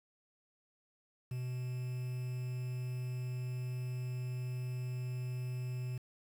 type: tone with quantisation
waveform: triangle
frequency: 125.4 Hz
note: B2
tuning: 27 cents sharp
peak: -34 dBFS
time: 1.31-5.98 s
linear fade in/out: 5 ms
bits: 9
effects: none